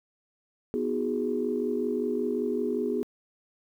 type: chord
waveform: sine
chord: G# minor seventh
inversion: first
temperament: equal with one note detuned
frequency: 246.9 / 317.7 / 370 / 415.3 Hz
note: B3 / D#4 / F#4 / G#4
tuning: 0 / +36 / 0 / 0 cents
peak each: -30 / -35 / -32 / -29 dBFS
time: 0.74-3.03 s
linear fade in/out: 0 ms
effects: tanh soft clip ceiling -15 dBFS + 10-bit